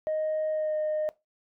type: tone with pitch glide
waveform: sine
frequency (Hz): 622.3 to 614.4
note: D#5 to D#5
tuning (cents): 0 to -22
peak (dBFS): -24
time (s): 0.07-1.09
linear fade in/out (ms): 0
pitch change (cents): -22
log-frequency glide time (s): 0.51-0.76
effects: noise-tail reverb RT60 0.2 s tail -20 dB re dry + tanh soft clip ceiling -23 dBFS